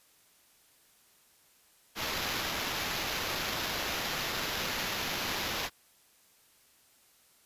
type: noise with sample-and-hold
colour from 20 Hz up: white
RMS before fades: -34 dBFS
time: 1.95-5.7 s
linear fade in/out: 50 ms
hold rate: 8820 Hz
effects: white hiss -64 dBFS RMS until 7.45 s + resampled to 32000 Hz